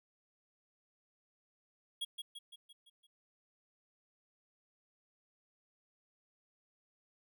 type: tone with echo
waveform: square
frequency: 3309 Hz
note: G#7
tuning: 7 cents flat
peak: -36 dBFS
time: 2.01-2.05 s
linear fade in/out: 10 ms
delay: 170 ms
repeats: 6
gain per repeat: -5 dB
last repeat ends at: 3.07 s
effects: none